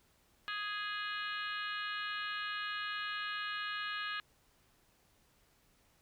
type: harmonic tone with a mistuned harmonic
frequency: 415.3 Hz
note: G#4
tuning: in tune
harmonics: 3 / 4 / 5 / 6 / 7 / 8 / 9 / 10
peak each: -42 / -40 / -51 / -47 / -45 / -51 / -51 / -51 dBFS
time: 0.48-4.2 s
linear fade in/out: 0 ms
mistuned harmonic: 9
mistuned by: -15 cents
effects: pink hiss -70 dBFS RMS until 6.01 s